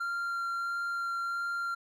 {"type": "tone with vibrato", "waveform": "triangle", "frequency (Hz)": 1383, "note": "F6", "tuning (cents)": -17, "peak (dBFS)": -29, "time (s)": [0, 1.75], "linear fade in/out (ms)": 10, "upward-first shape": "sine", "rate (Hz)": 1.5, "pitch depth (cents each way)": 8, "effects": []}